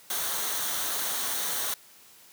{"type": "noise with comb filter", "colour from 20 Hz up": "white", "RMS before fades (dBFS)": -30, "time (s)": [0.1, 1.74], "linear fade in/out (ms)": 2, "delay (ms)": 0.4, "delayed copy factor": -0.5, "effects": ["white hiss -54 dBFS RMS until 2.32 s", "high-pass 100 Hz 12 dB/octave"]}